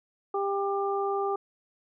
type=harmonic tone; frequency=397 Hz; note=G4; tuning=22 cents sharp; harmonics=1 / 2 / 3; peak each=-28 / -31 / -33 dBFS; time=0.34-1.36 s; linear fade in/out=5 ms; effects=none